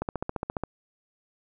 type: click train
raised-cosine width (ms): 1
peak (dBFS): -15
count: 10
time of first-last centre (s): 0.02-0.636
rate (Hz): 14.6
effects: none